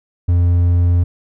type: tone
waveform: triangle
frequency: 87.31 Hz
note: F2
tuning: in tune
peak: -8 dBFS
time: 0.28-1.04 s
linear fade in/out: 10 ms
effects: none